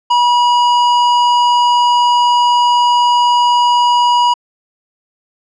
triangle tone with hard clipping, 968 Hz, B5, 35 cents flat, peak -10 dBFS, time 0.1-4.34 s, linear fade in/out 10 ms, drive 16 dB, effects low-pass 6000 Hz 12 dB/octave

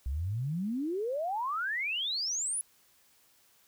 sine exponential sweep, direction up, 61.74 to 10590 Hz, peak -30 dBFS, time 0.06-2.61 s, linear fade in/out 0 ms, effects white hiss -65 dBFS RMS until 3.67 s

